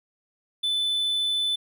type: tone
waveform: triangle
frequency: 3507 Hz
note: A7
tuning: 6 cents flat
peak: -21 dBFS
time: 0.63-1.56 s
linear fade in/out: 10 ms
effects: none